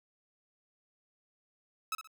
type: tone with echo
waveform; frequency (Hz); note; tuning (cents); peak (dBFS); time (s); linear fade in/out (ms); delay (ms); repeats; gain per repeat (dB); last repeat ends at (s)
sawtooth; 1294; E6; -32; -28; 1.92-1.95; 2; 62; 2; -10; 2.074
effects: none